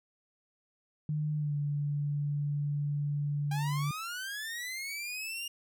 sine tone with pitch glide, 151.3 to 145.3 Hz, D#3 to D3, -48 to -18 cents, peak -29 dBFS, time 1.09-3.91 s, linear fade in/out 2 ms, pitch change -70 cents, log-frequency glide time 1.35-1.55 s
sawtooth linear sweep, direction up, 790 to 2841 Hz, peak -33 dBFS, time 3.51-5.48 s, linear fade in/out 5 ms
effects none

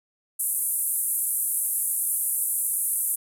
pink band-pass noise, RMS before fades -26 dBFS, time 0.39-3.16 s, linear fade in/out 10 ms, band 9100 to 13000 Hz, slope 48 dB/octave, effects none

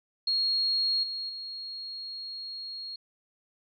sine tone with level steps, 4285 Hz, C8, 40 cents sharp, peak -24 / -32 / -36 dBFS, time 0.27-2.96 s, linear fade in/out 5 ms, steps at 1.03 / 1.29 s, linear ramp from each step 5 ms, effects none

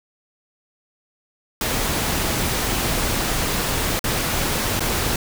pink noise with dropouts, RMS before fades -22 dBFS, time 1.61-5.16 s, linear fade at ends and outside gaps 2 ms, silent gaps 3.993-4.041 / 4.795-4.805 s, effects none

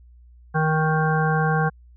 harmonic tone, 156.9 Hz, D#3, 15 cents sharp, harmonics 1 / 3 / 5 / 7 / 9 / 10, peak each -20 / -27 / -25 / -29 / -31 / -27 dBFS, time 0.54-1.7 s, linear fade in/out 20 ms, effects added 60 Hz sine -46 dBFS peak until 1.96 s

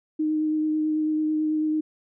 sine tone with vibrato, 309 Hz, D#4, 12 cents flat, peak -21 dBFS, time 0.19-1.81 s, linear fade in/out 10 ms, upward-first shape sine, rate 9.1 Hz, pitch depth 12 cents each way, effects none

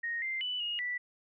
sine tone with pitch steps, 1865 / 2089 / 2981 / 2868 / 1966 Hz, A#6 / C7 / F#7 / F7 / B6, 0 / -3 / +12 / +45 / -8 cents, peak -32 dBFS, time 0.03-0.98 s, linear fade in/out 10 ms, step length 190 ms, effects none

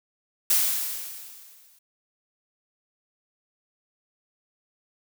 blue noise with exponential decay, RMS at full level -19 dBFS, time 0.5-1.79 s, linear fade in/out 5 ms, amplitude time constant 280 ms, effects none

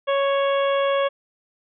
harmonic tone, 554.4 Hz, C#5, in tune, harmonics 1 / 2 / 3 / 4 / 5 / 6, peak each -19 / -25 / -32 / -35 / -35 / -34 dBFS, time 0.07-1.09 s, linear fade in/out 20 ms, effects none

